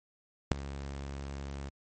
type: tone with ADSR envelope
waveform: sawtooth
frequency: 69.3 Hz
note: C#2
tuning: in tune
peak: -17 dBFS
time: 0.51-1.7 s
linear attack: 7 ms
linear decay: 6 ms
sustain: -17 dB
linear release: 19 ms
effects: MP3 32 kbps